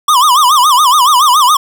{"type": "tone with vibrato", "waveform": "square", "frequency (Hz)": 1100, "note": "C#6", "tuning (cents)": -14, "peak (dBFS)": -6, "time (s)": [0.08, 1.57], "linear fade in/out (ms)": 5, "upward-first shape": "sine", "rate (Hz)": 7.1, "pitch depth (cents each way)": 220, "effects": []}